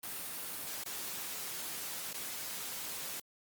white noise with dropouts, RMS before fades -41 dBFS, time 0.03-3.2 s, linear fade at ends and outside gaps 5 ms, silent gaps 0.839-0.858 / 2.132-2.141 s, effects high-pass 100 Hz 12 dB/octave + Opus 32 kbps

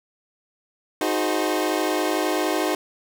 25% pulse chord, Ab dominant seventh, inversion second, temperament equal with one note detuned, 311.1 / 364.5 / 415.3 / 523.3 Hz, Eb4 / Gb4 / Ab4 / C5, 0 / -26 / 0 / 0 cents, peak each -21 / -22 / -25 / -26 dBFS, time 1.01-2.75 s, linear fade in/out 2 ms, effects none

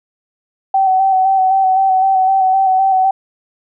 sine tone with vibrato, 763 Hz, G5, 47 cents flat, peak -9 dBFS, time 0.74-3.11 s, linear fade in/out 5 ms, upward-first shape square, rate 3.9 Hz, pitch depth 23 cents each way, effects none

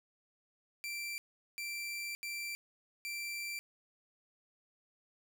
sawtooth tone bursts at uneven times, 2349 Hz, D7, in tune, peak -35 dBFS, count 4, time 0.84-1.18 / 1.58-2.15 / 2.23-2.55 / 3.05-3.59 s, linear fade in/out 0 ms, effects none

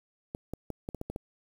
clicks, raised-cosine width 2 ms, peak -22 dBFS, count 8, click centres 0.349 / 0.536 / 0.703 / 0.889 / 0.947 / 1.014 / 1.1 / 1.161 s, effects 8-bit

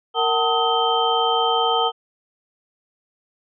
sine tone cluster, 462.8 / 752 / 890 / 1266 / 3124 Hz, A#4 / F#5 / A5 / D#6 / G7, -13 / +28 / +20 / +30 / -7 cents, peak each -23 dBFS, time 0.14-1.92 s, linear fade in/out 50 ms, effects none

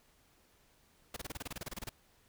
pink noise bursts, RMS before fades -41 dBFS, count 15, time 1.14-1.893 s, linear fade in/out 5 ms, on 25 ms, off 27 ms, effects pink hiss -68 dBFS RMS until 2.28 s

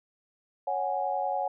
sine chord, C# suspended fourth, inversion none, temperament equal, 554.4 / 740 / 830.6 Hz, C#5 / F#5 / G#5, 0 / 0 / 0 cents, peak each -33 / -30 / -31 dBFS, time 0.67-1.48 s, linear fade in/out 5 ms, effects none

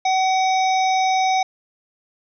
harmonic tone, 755 Hz, F#5, 35 cents sharp, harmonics 1 / 3 / 5 / 7 / 8, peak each -16 / -26 / -30 / -33 / -34 dBFS, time 0.05-1.43 s, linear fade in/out 5 ms, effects none

